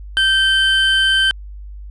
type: tone pair together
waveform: triangle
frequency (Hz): 1561 / 3081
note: G6 / G7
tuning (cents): -8 / -31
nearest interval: octave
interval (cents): 1177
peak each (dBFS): -13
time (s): 0.17-1.31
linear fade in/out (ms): 0
effects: added 50 Hz sine -30 dBFS peak until 1.9 s + resampled to 22050 Hz

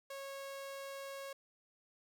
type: tone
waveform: sawtooth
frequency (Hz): 549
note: C#5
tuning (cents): -17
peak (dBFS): -40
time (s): 0.1-1.33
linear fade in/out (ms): 5
effects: none

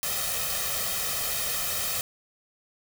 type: noise with comb filter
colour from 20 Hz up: white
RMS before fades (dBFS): -29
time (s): 0.03-2.01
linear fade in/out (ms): 0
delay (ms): 1.6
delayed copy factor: +0.85
effects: none

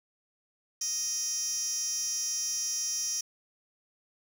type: tone with high-pass filter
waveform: 15% pulse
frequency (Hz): 626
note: D#5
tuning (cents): +10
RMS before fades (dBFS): -32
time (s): 0.81-3.21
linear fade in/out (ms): 5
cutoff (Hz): 5700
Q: 6.4
effects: none

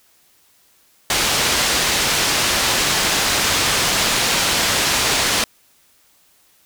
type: low-pass noise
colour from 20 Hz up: white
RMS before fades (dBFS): -18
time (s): 1.1-5.44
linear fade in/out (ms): 2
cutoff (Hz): 5900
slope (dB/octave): 12
effects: white hiss -56 dBFS RMS until 6.65 s

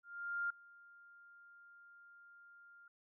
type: tone with ADSR envelope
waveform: sine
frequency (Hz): 1400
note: F6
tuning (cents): +4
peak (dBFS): -34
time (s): 0.03-2.88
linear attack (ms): 470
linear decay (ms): 5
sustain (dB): -24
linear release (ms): 3
effects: none

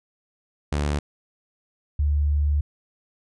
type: tone pair in turn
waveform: sawtooth / sine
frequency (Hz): 73.2 / 73.2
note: D2 / D2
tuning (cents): -5 / -5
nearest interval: unison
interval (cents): 0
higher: neither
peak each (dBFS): -18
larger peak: neither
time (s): 0.72-0.99 / 1.99-2.61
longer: second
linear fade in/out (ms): 5
effects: resampled to 22050 Hz

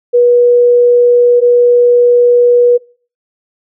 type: tone pair in turn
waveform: sine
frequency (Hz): 484.7 / 484.7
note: B4 / B4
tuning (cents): -32 / -32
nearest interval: unison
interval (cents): 0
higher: neither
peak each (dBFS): -4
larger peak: neither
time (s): 0.13-1.41 / 1.41-2.78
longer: second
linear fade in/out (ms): 20
effects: noise-tail reverb RT60 0.4 s tail -23 dB re dry

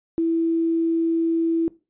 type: tone with quantisation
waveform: sine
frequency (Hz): 330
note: E4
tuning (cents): +2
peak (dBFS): -18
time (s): 0.18-1.68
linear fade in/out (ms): 0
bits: 8
effects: noise-tail reverb RT60 0.3 s tail -21 dB re dry + resampled to 8000 Hz

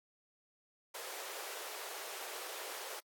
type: high-pass noise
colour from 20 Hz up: pink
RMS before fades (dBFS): -45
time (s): 0.94-3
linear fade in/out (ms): 10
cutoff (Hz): 390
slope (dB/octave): 48
effects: AAC 64 kbps

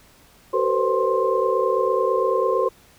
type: tone cluster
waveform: sine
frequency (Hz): 379.8 / 454 / 500 / 529 / 1055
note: F#4 / A#4 / B4 / C5 / C6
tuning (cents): +45 / -46 / +21 / +19 / +14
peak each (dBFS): -24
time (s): 0.53-2.69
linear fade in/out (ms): 10
effects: pink hiss -53 dBFS RMS until 2.98 s

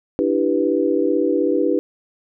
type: chord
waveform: sine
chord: E minor seventh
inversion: third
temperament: equal with one note detuned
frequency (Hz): 293.7 / 329.6 / 392 / 491.6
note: D4 / E4 / G4 / B4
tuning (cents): 0 / 0 / 0 / -8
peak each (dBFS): -21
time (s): 0.19-1.79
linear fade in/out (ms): 0
effects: none

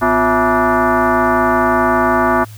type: tone with frequency modulation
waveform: sine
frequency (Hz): 251.6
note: B3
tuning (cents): +32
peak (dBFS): -10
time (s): 0.01-2.45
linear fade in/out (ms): 20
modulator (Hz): 304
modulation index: 4.1
effects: added 107 Hz sine -32 dBFS peak until 2.57 s + white hiss -43 dBFS RMS until 2.57 s

